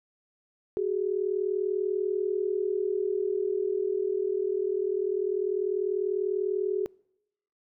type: tone pair together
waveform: sine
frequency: 376.6 / 416.8 Hz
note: F#4 / G#4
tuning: +31 / +6 cents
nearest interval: major second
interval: 175 cents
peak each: -28 dBFS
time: 0.77-6.86 s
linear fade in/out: 0 ms
effects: noise-tail reverb RT60 0.8 s tail -26 dB re dry